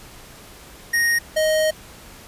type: tone pair in turn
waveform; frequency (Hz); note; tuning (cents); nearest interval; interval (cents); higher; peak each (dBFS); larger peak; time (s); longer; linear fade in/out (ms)
square; 1866 / 624.7; A#6 / D#5; +1 / +7; octave + perfect fifth; 1894; first; -17; neither; 0.93-1.19 / 1.36-1.71; second; 10
effects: pink hiss -43 dBFS RMS until 2.27 s + resampled to 32000 Hz